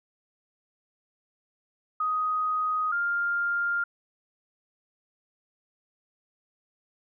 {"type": "tone pair in turn", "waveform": "sine", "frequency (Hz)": [1251, 1400.5], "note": ["D#6", "F6"], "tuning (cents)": [9, 4], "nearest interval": "major second", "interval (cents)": 195, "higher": "second", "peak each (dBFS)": -24, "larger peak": "neither", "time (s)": [[2, 2.92], [2.92, 3.84]], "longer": "neither", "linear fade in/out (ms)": 5, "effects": []}